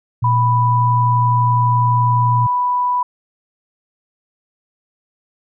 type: tone with pitch glide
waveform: sine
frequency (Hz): 118.8 to 119.63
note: A#2 to A#2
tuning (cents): +33 to +45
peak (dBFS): -14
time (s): 0.22-2.47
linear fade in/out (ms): 10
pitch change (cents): +12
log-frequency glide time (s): 0.57-0.86
type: tone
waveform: sine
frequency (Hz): 987.8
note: B5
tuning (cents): 0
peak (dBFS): -14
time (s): 0.24-3.03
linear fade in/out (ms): 5
effects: none